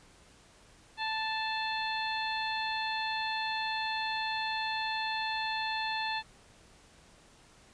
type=harmonic tone with a mistuned harmonic; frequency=880 Hz; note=A5; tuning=in tune; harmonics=1 / 2 / 3 / 4 / 5; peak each=-34 / -37 / -39 / -40 / -41 dBFS; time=0.97-6.23 s; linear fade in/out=50 ms; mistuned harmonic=5; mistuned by=-66 cents; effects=pink hiss -59 dBFS RMS until 7.73 s + resampled to 22050 Hz